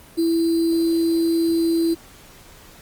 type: tone with sample-and-hold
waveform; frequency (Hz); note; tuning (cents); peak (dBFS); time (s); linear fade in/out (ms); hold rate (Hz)
sine; 331.6; E4; +10; -16; 0.17-1.95; 20; 4410
effects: pink hiss -46 dBFS RMS until 2.81 s + Opus 24 kbps